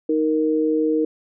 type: tone pair together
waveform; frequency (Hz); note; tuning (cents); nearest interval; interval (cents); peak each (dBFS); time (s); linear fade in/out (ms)
sine; 312.1 / 466.2; D#4 / A#4; +5 / 0; perfect fifth; 695; -19 / -20; 0.09-1.05; 5
effects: none